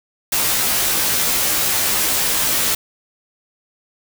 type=noise with comb filter; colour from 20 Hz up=white; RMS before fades=-18 dBFS; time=0.32-2.75 s; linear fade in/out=5 ms; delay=14 ms; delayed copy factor=-1; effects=none